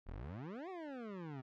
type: exponential two-way sweep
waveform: 25% pulse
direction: up then down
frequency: 33.77 to 390 to 125.9 Hz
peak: -40 dBFS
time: 0.06-1.42 s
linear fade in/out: 20 ms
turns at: 0.69 s
effects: low-pass 2000 Hz 12 dB/octave + MP3 64 kbps